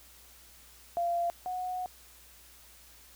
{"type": "tone pair in turn", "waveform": "sine", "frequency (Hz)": [690, 732.6], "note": ["F5", "F#5"], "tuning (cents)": [-21, -17], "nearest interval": "minor second", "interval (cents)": 104, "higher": "second", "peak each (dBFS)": [-27, -32], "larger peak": "first", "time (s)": [[0.97, 1.3], [1.46, 1.86]], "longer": "second", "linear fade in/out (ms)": 0, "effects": ["added 60 Hz sine -61 dBFS peak until 3.15 s", "white hiss -56 dBFS RMS until 3.15 s"]}